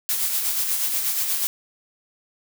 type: noise with tremolo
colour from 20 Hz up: blue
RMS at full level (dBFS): -22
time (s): 0.09-1.47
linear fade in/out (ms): 0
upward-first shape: sine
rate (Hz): 8.3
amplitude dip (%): 40
effects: none